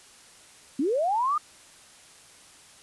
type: linear sweep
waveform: sine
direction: up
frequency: 245.3 to 1250 Hz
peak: -22 dBFS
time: 0.79-1.38 s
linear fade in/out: 5 ms
effects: white hiss -52 dBFS RMS until 2.82 s + resampled to 24000 Hz